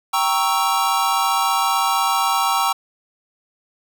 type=chord; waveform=square; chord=G diminished seventh; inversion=none; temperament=equal; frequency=784 / 932.3 / 1108.7 / 1318.5 Hz; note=G5 / Bb5 / Db6 / Fb6; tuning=0 / 0 / 0 / 0 cents; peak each=-23 dBFS; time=0.13-2.73 s; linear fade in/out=10 ms; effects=none